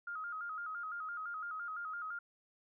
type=tone with vibrato; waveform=sine; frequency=1334 Hz; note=E6; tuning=20 cents sharp; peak=-39 dBFS; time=0.07-2.19 s; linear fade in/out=5 ms; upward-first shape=square; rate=5.9 Hz; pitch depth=90 cents each way; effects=none